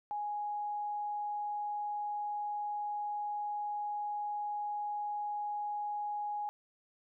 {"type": "tone", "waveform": "sine", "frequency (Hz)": 830.6, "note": "G#5", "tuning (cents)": 0, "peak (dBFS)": -34, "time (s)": [0.11, 6.49], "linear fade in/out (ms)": 0, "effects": []}